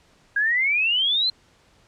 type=exponential sweep; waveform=sine; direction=up; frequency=1610 to 4186 Hz; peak=-18 dBFS; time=0.36-1.3 s; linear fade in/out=5 ms; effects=pink hiss -58 dBFS RMS until 1.87 s + low-pass 7000 Hz 12 dB/octave